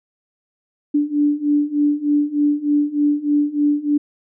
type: beating tone pair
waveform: sine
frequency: 291 / 294.3 Hz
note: D4 / D4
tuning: -16 / +4 cents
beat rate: 3.3 Hz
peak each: -19 / -17 dBFS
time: 0.94-3.98 s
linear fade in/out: 10 ms
effects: none